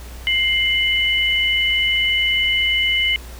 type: tone pair together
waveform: sine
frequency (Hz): 2100 / 2977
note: C7 / F#7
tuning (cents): +6 / +10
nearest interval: tritone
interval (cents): 604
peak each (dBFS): -18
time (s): 0.27-3.16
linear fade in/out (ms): 0
effects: added 60 Hz sine -33 dBFS peak until 3.39 s + pink hiss -41 dBFS RMS until 3.39 s